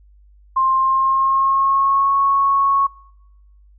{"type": "tone with pitch glide", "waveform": "sine", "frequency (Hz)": [1056, 1103.4], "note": ["C6", "C#6"], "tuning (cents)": [16, -8], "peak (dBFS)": -13, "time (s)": [0.56, 2.87], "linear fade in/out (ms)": 10, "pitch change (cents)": 76, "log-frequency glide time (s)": [0.75, 2.14], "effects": ["noise-tail reverb RT60 0.9 s tail -24 dB re dry", "added 50 Hz sine -46 dBFS peak until 3.78 s"]}